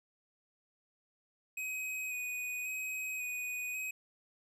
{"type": "tone with vibrato", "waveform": "square", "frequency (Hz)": 2505, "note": "D#7", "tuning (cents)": 11, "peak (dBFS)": -37, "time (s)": [1.57, 3.91], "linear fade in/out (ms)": 5, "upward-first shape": "square", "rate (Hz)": 0.92, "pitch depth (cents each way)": 15, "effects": []}